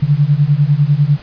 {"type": "beating tone pair", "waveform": "sine", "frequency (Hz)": [140.4, 150.4], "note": ["C#3", "D3"], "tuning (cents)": [22, 42], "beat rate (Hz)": 10, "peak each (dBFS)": -12, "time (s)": [0.02, 1.18], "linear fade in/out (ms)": 10, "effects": ["pink hiss -38 dBFS RMS until 1.22 s", "resampled to 11025 Hz"]}